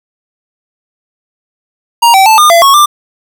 square tone with pitch steps, 938 / 771 / 879 / 1213 / 678 / 1103 / 1186 Hz, A#5 / G5 / A5 / D#6 / E5 / C#6 / D6, +11 / -29 / -2 / -44 / +49 / -9 / +17 cents, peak -3 dBFS, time 2.02-2.86 s, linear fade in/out 10 ms, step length 120 ms, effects none

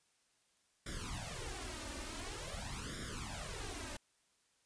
pink noise with flanger, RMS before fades -44 dBFS, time 0.86-3.97 s, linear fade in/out 5 ms, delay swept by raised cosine 0.56 to 3.36 ms, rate 0.47 Hz, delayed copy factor +1, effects white hiss -75 dBFS RMS until 4.65 s + resampled to 22050 Hz

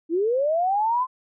sine linear sweep, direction up, 311.1 to 1044 Hz, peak -19 dBFS, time 0.09-1.07 s, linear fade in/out 50 ms, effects none

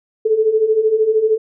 sine beating tone pair, 427.2 / 440.2 Hz, G#4 / A4, +49 / +1 cents, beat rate 13 Hz, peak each -18 / -13 dBFS, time 0.25-1.38 s, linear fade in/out 10 ms, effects none

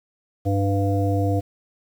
harmonic tone, 99.1 Hz, G2, 19 cents sharp, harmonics 1 / 3 / 5 / 7, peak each -20 / -25 / -27 / -28 dBFS, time 0.45-1.41 s, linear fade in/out 20 ms, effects 8-bit

